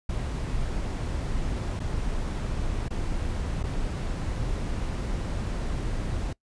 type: noise with dropouts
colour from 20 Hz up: brown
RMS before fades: -29 dBFS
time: 0.09-6.33 s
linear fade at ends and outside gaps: 5 ms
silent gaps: 1.794-1.8 / 2.884-2.905 / 3.63-3.637 s
effects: noise-tail reverb RT60 0.1 s tail -22 dB re dry + resampled to 22050 Hz